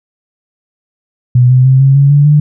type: tone with pitch steps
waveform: sine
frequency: 124.1 / 127.88 / 131.78 / 135.8 / 139.94 / 144.21 / 148.61 Hz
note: B2 / C3 / C3 / C#3 / C#3 / D3 / D3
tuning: +9 / -39 / +13 / -35 / +17 / -31 / +21 cents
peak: -3 dBFS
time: 1.35-2.4 s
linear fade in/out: 5 ms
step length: 150 ms
effects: none